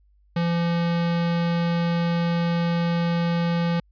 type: tone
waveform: square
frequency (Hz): 170.3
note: F3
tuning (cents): -43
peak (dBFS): -21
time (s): 0.36-3.8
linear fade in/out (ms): 5
effects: added 50 Hz sine -56 dBFS peak until 3.91 s + resampled to 11025 Hz